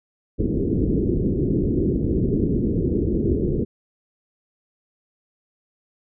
white low-pass noise, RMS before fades -21 dBFS, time 0.38-3.65 s, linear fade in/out 20 ms, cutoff 410 Hz, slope 48 dB/octave, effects none

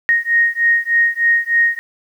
sine beating tone pair, 1863 / 1866.3 Hz, A#6 / A#6, -2 / +2 cents, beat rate 3.3 Hz, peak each -15 dBFS, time 0.09-1.79 s, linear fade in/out 0 ms, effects 8-bit

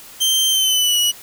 sawtooth tone with pitch glide, 3136 to 2926 Hz, G7 to F#7, 0 to -20 cents, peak -11 dBFS, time 0.2-1.12 s, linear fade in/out 20 ms, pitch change -120 cents, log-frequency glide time 0.49-0.98 s, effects white hiss -40 dBFS RMS until 1.22 s

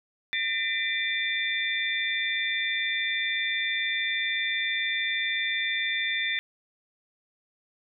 sine tone cluster, 1814 / 2014 / 2361 / 3554 Hz, A#6 / B6 / D7 / A7, -48 / +33 / +9 / +17 cents, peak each -31 dBFS, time 0.33-6.39 s, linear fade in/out 0 ms, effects none

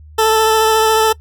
20% pulse tone with vibrato, 440 Hz, A4, in tune, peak -5 dBFS, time 0.18-1.13 s, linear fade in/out 10 ms, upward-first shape triangle, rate 14 Hz, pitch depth 18 cents each way, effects noise-tail reverb RT60 0.1 s tail -22 dB re dry + added 76 Hz sine -36 dBFS peak until 1.2 s

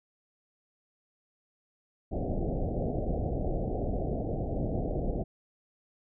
pink low-pass noise, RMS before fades -31 dBFS, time 2.11-5.24 s, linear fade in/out 20 ms, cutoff 750 Hz, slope 96 dB/octave, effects none

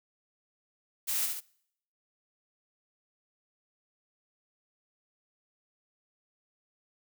blue noise with echo, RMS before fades -31 dBFS, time 1.07-1.27 s, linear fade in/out 20 ms, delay 69 ms, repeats 2, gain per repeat -4 dB, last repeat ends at 1.408 s, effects noise-tail reverb RT60 0.7 s tail -24 dB re dry

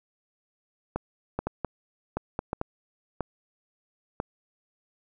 clicks, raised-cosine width 1 ms, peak -14 dBFS, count 10, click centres 0.96 / 1.39 / 1.47 / 1.647 / 2.17 / 2.391 / 2.531 / 2.614 / 3.207 / 4.201 s, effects none

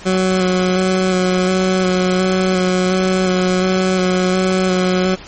20% pulse tone with vibrato, 185 Hz, F#3, in tune, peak -8 dBFS, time 0.05-5.16 s, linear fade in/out 20 ms, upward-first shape square, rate 1.4 Hz, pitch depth 14 cents each way, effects pink hiss -36 dBFS RMS until 5.27 s + MP3 32 kbps

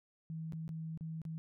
sine tone with dropouts, 160.8 Hz, E3, 43 cents flat, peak -39 dBFS, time 0.3-1.38 s, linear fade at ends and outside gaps 0 ms, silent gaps 0.523-0.533 / 0.679-0.691 / 0.975-1.009 / 1.217-1.252 s, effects none

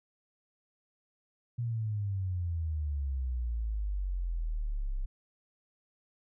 sine exponential sweep, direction down, 121 to 31.95 Hz, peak -30 dBFS, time 1.58-5.06 s, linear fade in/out 10 ms, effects none

